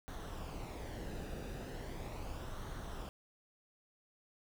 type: noise with flanger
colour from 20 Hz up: brown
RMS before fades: -44 dBFS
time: 0.08-3.09 s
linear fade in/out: 0 ms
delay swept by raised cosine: 0.4 to 0.94 ms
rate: 0.38 Hz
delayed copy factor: -0.5
effects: none